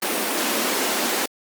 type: high-pass noise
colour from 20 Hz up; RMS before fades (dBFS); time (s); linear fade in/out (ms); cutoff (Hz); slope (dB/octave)
pink; -23; 0.02-1.26; 5; 220; 48
effects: Opus 32 kbps